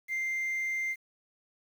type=tone; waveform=sine; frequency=2093 Hz; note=C7; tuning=in tune; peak=-27 dBFS; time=0.08-0.96 s; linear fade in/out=50 ms; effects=tanh soft clip ceiling -28 dBFS + 9-bit